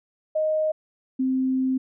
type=tone pair in turn; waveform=sine; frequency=622.3 / 260.8 Hz; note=D#5 / C4; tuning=0 / -5 cents; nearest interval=octave + minor third; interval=1505 cents; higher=first; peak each=-20 dBFS; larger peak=neither; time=0.35-0.72 / 1.19-1.78 s; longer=second; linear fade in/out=10 ms; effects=none